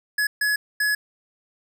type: tone bursts at uneven times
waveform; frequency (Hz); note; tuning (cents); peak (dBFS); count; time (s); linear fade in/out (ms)
square; 1693; G#6; +33; -20; 3; 0.18-0.27 / 0.41-0.56 / 0.8-0.95; 5
effects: none